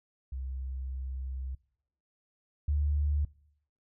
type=tone pair in turn; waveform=sine; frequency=65.41 / 73.23 Hz; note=C2 / D2; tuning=0 / -4 cents; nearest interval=major second; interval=196 cents; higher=second; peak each=-34 / -25 dBFS; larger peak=second; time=0.32-1.55 / 2.68-3.25 s; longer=first; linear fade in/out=5 ms; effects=noise-tail reverb RT60 0.7 s tail -23 dB re dry